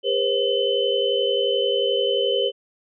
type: tone cluster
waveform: sine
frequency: 403.8 / 483.6 / 535 / 3041 Hz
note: G#4 / B4 / C5 / F#7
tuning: -49 / -36 / +38 / +47 cents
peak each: -24 dBFS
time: 0.03-2.52 s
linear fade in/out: 50 ms
effects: none